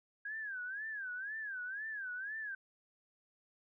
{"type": "tone with vibrato", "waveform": "sine", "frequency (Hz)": 1614, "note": "G#6", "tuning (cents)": -50, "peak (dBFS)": -39, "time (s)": [0.25, 2.55], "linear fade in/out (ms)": 5, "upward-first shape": "sine", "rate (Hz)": 2, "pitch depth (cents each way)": 170, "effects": []}